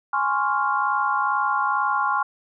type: chord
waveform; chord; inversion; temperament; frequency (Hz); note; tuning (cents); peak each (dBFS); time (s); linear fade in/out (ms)
sine; Db major seventh; second; equal; 830.6 / 1046.5 / 1108.7 / 1396.9; Ab5 / C6 / Db6 / F6; 0 / 0 / 0 / 0; -25; 0.13-2.23; 5
effects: none